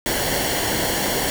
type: noise with comb filter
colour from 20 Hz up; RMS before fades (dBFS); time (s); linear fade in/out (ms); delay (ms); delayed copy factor
pink; -22; 0.06-1.3; 0; 0.8; -0.6
effects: none